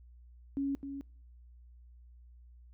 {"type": "tone with echo", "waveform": "sine", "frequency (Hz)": 277.2, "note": "C#4", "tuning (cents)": 0, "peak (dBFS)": -30, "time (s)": [0.57, 0.75], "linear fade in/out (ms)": 0, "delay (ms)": 260, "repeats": 1, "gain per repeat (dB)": -8, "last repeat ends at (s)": 1.01, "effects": ["noise-tail reverb RT60 0.5 s tail -25 dB re dry", "added 60 Hz sine -53 dBFS peak until 2.73 s"]}